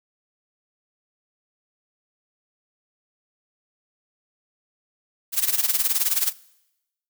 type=noise with tremolo; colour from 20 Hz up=blue; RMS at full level=-19 dBFS; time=5.32-6.33 s; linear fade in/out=50 ms; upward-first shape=sine; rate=19 Hz; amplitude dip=80%; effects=noise-tail reverb RT60 0.9 s tail -22 dB re dry